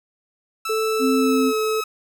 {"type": "tone with pitch glide", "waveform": "sawtooth", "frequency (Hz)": [1318.5, 1285.4], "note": ["E6", "E6"], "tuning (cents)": [0, -44], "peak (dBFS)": -21, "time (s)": [0.65, 1.84], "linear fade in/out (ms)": 5, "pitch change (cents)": -44, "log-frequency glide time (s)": [1.14, 1.55]}
{"type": "tone with vibrato", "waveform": "sine", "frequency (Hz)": 437.7, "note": "A4", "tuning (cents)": -9, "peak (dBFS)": -20, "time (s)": [0.69, 1.81], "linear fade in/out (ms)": 10, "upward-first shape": "triangle", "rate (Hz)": 1.9, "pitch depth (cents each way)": 10}
{"type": "tone", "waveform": "sine", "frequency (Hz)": 262.2, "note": "C4", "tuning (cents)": 4, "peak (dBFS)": -17, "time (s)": [0.99, 1.53], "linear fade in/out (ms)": 50}
{"effects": []}